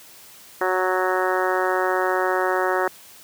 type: harmonic tone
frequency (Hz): 185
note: F#3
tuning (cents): 0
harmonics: 2 / 3 / 4 / 5 / 6 / 7 / 8 / 9 / 10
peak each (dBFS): -24 / -26 / -27 / -28 / -29 / -29 / -30 / -31 / -31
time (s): 0.61-2.88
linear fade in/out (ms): 2
effects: white hiss -46 dBFS RMS until 3.23 s + high-pass 80 Hz 12 dB/octave

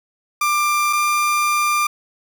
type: tone pair in turn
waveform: 30% pulse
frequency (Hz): 1188 / 1193.2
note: D6 / D6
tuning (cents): +20 / +27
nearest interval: unison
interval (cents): 7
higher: second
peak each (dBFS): -13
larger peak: neither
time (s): 0.41-0.93 / 0.93-1.87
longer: second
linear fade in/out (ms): 5
effects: none

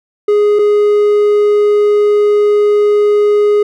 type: tone pair in turn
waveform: triangle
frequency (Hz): 415.3 / 415.3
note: G#4 / G#4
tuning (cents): 0 / 0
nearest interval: unison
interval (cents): 0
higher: neither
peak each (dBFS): -5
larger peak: neither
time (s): 0.28-0.59 / 0.59-3.63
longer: second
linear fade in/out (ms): 5
effects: none

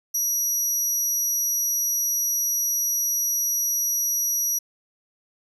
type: tone with amplitude modulation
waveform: 30% pulse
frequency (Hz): 5800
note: F#8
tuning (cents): -35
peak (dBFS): -16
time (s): 0.14-4.59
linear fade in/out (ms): 10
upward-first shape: sine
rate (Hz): 263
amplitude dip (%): 35
effects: none

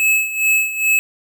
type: tone with tremolo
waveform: square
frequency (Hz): 2591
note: E7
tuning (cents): -30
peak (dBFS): -12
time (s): 0-0.99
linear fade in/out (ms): 0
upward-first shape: sine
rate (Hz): 2.4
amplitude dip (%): 75
effects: none

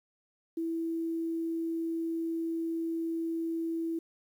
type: tone with quantisation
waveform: sine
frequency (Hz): 329.6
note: E4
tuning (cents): 0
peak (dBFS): -30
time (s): 0.57-3.99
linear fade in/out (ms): 5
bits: 10
effects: none

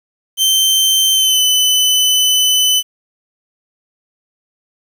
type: tone with pitch glide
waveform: sawtooth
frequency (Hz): 3107 to 3015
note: G7 to F#7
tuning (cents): -16 to +32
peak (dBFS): -7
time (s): 0.37-2.83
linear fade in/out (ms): 50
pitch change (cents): -52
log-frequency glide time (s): 1.13-1.42
effects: 7-bit

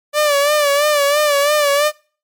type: tone with vibrato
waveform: sawtooth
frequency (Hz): 583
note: D5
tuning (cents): -13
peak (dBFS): -8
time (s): 0.13-1.92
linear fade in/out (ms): 50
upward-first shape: sine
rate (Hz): 3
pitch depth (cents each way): 64
effects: noise-tail reverb RT60 0.4 s tail -24 dB re dry + MP3 96 kbps

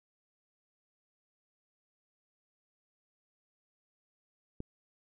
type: click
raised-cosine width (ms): 3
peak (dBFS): -26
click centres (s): 4.604
effects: none

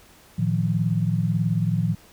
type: tone cluster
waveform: sine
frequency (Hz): 113.4 / 156.8 / 175.2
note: A#2 / D#3 / F3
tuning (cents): -47 / +14 / +6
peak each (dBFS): -24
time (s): 0.38-1.95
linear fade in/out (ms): 10
effects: pink hiss -52 dBFS RMS until 2.12 s

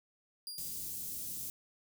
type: tone with exponential decay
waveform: sawtooth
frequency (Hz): 4816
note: D8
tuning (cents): +43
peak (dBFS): -36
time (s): 0.47-1.07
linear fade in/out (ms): 1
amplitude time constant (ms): 130
type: band-stop noise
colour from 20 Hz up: white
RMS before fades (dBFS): -41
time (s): 0.58-1.5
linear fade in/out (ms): 0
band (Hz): 240 to 7200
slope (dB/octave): 12
effects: none

